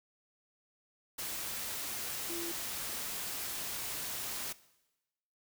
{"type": "tone in noise", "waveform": "sine", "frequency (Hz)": 339.8, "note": "F4", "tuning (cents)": -47, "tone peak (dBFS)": -40, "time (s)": [2.29, 2.52], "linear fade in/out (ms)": 10, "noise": "white", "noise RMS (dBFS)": -39, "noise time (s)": [1.18, 4.53], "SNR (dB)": -4, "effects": ["noise-tail reverb RT60 1.0 s tail -19 dB re dry"]}